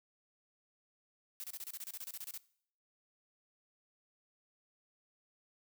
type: noise bursts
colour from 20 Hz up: blue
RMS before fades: -44 dBFS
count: 15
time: 1.4-2.376 s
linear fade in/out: 0 ms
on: 38 ms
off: 29 ms
effects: noise-tail reverb RT60 0.6 s tail -20 dB re dry